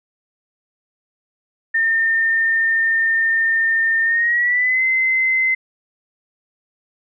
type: tone with pitch glide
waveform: sine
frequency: 1813 to 2059 Hz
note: A#6 to C7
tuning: -49 to -28 cents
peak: -14 dBFS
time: 1.74-5.55 s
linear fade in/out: 10 ms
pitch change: +221 cents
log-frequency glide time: 4.04-4.83 s
effects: none